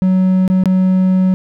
triangle tone with dropouts, 186.4 Hz, F#3, 13 cents sharp, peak -7 dBFS, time 0.02-1.34 s, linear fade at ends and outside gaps 0 ms, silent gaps 0.478-0.5 / 0.637-0.657 s, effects none

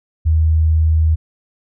sine tone, 79.4 Hz, D#2, 36 cents sharp, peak -10 dBFS, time 0.25-1.16 s, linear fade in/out 20 ms, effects none

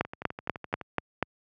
two click trains, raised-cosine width 0.5 ms, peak -22 / -10 dBFS, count 10 / 6, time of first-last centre 0.05-0.813 / 0.01-1.227 s, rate 11.8 / 4.11 Hz, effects high-pass 80 Hz 12 dB/octave

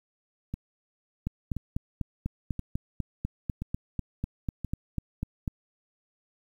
two click trains, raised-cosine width 5 ms, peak -17 / -20 dBFS, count 18 / 5, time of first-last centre 1.27-5.478 / 0.54-4.647 s, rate 4.04 / 0.974 Hz, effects 9-bit

